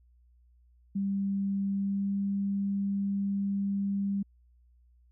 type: tone with pitch glide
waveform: sine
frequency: 197.3 to 198.67 Hz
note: G3 to G3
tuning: +11 to +23 cents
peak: -27 dBFS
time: 0.95-4.23 s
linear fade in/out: 10 ms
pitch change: +12 cents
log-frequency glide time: 1.71-2.14 s
effects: added 60 Hz sine -59 dBFS peak until 5.11 s